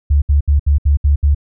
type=tone bursts; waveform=sine; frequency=72 Hz; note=D2; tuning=34 cents flat; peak=-8 dBFS; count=7; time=0.1-1.348 s; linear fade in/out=10 ms; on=120 ms; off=68 ms; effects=none